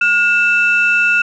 sine tone pair together, 1432 / 2651 Hz, F6 / E7, +43 / +9 cents, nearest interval major seventh, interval 1066 cents, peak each -12 dBFS, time 0.01-1.22 s, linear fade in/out 5 ms, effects tanh soft clip ceiling -4 dBFS

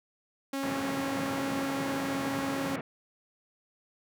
sawtooth tone, 273.5 Hz, C#4, 23 cents flat, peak -27 dBFS, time 0.53-2.76 s, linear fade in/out 5 ms
pink band-pass noise, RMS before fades -37 dBFS, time 0.63-2.81 s, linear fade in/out 2 ms, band 120 to 2200 Hz, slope 24 dB/octave
effects none

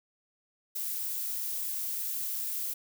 violet noise, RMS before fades -34 dBFS, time 0.75-2.74 s, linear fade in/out 10 ms, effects none

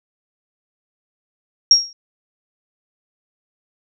sine tone with exponential decay, 5588 Hz, F8, in tune, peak -3 dBFS, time 1.71-1.93 s, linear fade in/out 2 ms, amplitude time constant 47 ms, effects none

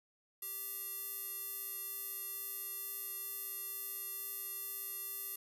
square tone with band-pass filter, 391.9 Hz, G4, in tune, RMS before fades -43 dBFS, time 0.42-5.36 s, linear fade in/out 5 ms, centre 12000 Hz, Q 6, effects none

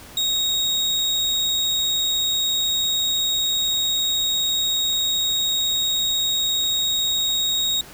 35% pulse tone, 3766 Hz, A#7, 17 cents sharp, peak -17 dBFS, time 0.17-7.81 s, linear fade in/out 2 ms, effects pink hiss -42 dBFS RMS until 7.93 s

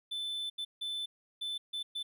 triangle tone bursts at uneven times, 3520 Hz, A7, in tune, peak -33 dBFS, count 6, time 0.11-0.5 / 0.58-0.65 / 0.81-1.06 / 1.41-1.58 / 1.73-1.83 / 1.95-2.03 s, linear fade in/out 10 ms, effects none

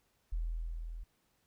sine tone with level ramp, 41.2 Hz, E1, in tune, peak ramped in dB -31 to -41 dBFS, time 0.32-1.04 s, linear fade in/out 10 ms, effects pink hiss -75 dBFS RMS until 1.46 s

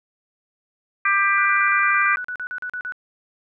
harmonic tone, 396 Hz, G4, 18 cents sharp, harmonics 3 / 4 / 5 / 6, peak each -20 / -21 / -22 / -23 dBFS, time 1.05-2.16 s, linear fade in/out 5 ms
sine tone bursts, 1480 Hz, F#6, in tune, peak -26 dBFS, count 14, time 1.38-2.922 s, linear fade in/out 0 ms, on 73 ms, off 40 ms
effects none

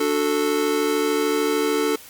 square chord, D major, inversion none, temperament just, 293.7 / 367.1 / 440.5 Hz, D4 / F#4 / A4, 0 / -14 / +2 cents, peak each -25 / -28 / -22 dBFS, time 0-1.96 s, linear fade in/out 5 ms, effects white hiss -43 dBFS RMS until 2.09 s + Opus 48 kbps

